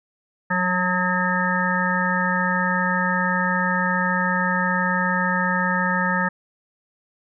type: harmonic tone with a mistuned harmonic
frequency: 181.3 Hz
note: F#3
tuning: 35 cents flat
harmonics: 1 / 3 / 5 / 7 / 9 / 10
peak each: -24 / -30 / -26 / -26 / -26 / -25 dBFS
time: 0.5-6.29 s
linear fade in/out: 10 ms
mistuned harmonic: 1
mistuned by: +16 cents
effects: none